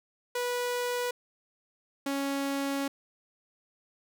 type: tone pair in turn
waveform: sawtooth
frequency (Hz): 489.7 / 277.2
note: B4 / C#4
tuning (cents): -15 / 0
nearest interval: minor seventh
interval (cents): 985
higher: first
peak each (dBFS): -25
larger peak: neither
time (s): 0.35-1.11 / 2.06-2.88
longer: second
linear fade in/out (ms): 5
effects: none